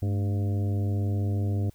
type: harmonic tone with a mistuned harmonic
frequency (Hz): 100.4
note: G2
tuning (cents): +42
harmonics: 1 / 2 / 3 / 4 / 5 / 6 / 7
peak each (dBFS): -24 / -35 / -37 / -41 / -44 / -47 / -48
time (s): 0.02-1.7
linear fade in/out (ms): 5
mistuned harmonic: 2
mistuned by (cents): +120
effects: added 60 Hz sine -63 dBFS peak until 1.74 s + white hiss -63 dBFS RMS until 1.74 s